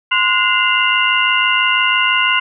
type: tone cluster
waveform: sine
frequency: 1039 / 1450 / 2073 / 2748 / 2854 Hz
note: C6 / F#6 / C7 / F7 / F7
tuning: -12 / -35 / -17 / -29 / +37 cents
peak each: -18 dBFS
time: 0.11-2.4 s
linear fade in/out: 10 ms
effects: none